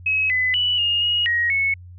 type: tone with pitch steps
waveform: sine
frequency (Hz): 2560 / 2012 / 2957 / 2843 / 2883 / 1889 / 2202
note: D#7 / B6 / F#7 / F7 / F#7 / A#6 / C#7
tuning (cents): +49 / +32 / -2 / +30 / -46 / +22 / -12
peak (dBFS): -17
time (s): 0.06-1.74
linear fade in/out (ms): 5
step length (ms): 240
effects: added 89 Hz sine -38 dBFS peak until 1.98 s